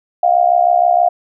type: tone with amplitude modulation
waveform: sine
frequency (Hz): 704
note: F5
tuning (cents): +14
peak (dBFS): -5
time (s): 0.23-1.09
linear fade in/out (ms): 5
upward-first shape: sine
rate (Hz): 66.3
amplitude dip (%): 85
effects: none